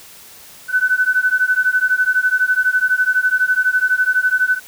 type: beating tone pair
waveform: sine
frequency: 1500 / 1512 Hz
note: F#6 / F#6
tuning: +23 / +37 cents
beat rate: 12 Hz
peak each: -16 dBFS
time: 0.68-4.6 s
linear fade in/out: 50 ms
effects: white hiss -41 dBFS RMS until 4.67 s